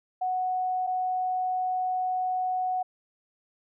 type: tone pair in turn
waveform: sine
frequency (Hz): 739 / 739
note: F#5 / F#5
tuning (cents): -2 / -2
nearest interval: unison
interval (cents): 0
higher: neither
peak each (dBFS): -25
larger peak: neither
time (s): 0.21-0.87 / 0.87-2.83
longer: second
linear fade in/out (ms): 10
effects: none